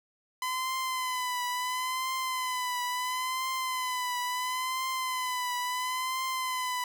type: tone with vibrato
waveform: sawtooth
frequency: 1014 Hz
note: B5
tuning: 45 cents sharp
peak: -26 dBFS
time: 0.42-6.84 s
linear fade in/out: 2 ms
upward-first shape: triangle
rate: 0.73 Hz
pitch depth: 55 cents each way
effects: none